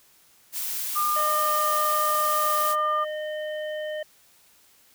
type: noise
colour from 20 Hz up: blue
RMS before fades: -30 dBFS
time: 0.52-2.76 s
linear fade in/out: 50 ms
type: tone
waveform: sine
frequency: 1205 Hz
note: D6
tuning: 44 cents sharp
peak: -22 dBFS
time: 0.95-3.05 s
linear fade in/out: 20 ms
type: harmonic tone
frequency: 612 Hz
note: D#5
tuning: 29 cents flat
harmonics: 1 / 3 / 5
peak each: -29 / -38 / -43 dBFS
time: 1.16-4.03 s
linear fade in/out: 5 ms
effects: white hiss -58 dBFS RMS until 4.94 s

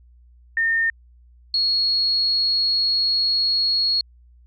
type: tone pair in turn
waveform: sine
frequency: 1821 / 4321 Hz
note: A#6 / C#8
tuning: -41 / -45 cents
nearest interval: octave + minor third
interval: 1496 cents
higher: second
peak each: -17 / -17 dBFS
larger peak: neither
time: 0.57-0.9 / 1.54-4.01 s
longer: second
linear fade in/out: 2 ms
effects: added 60 Hz sine -48 dBFS peak until 4.46 s

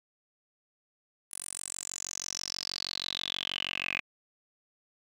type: tone with band-pass filter sweep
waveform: 10% pulse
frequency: 46.25 Hz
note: F#1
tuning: in tune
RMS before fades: -37 dBFS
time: 1.31-4.01 s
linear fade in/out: 10 ms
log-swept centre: 10000 to 2400 Hz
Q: 8.7
effects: none

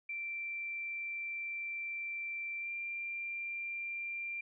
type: tone with pitch glide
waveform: sine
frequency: 2349 to 2374 Hz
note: D7 to D7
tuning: 0 to +18 cents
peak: -37 dBFS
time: 0.09-4.41 s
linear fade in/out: 5 ms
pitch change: +18 cents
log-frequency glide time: 2.59-2.7 s
effects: none

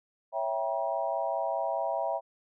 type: chord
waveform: sine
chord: C# diminished seventh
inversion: none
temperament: equal with one note detuned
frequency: 554.4 / 659.3 / 784 / 955.2 Hz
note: C#5 / E5 / G5 / Bb5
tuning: 0 / 0 / 0 / +42 cents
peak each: -35 / -31 / -34 / -35 dBFS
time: 0.32-2.21 s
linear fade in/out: 50 ms
effects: none

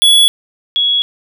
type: tone pair in turn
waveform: square / sine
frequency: 3385 / 3348 Hz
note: G#7 / G#7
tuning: +32 / +13 cents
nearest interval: unison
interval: 19 cents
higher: first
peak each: -6 / -10 dBFS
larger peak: first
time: 0.02-0.28 / 0.76-1.02 s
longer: neither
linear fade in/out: 0 ms
effects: none

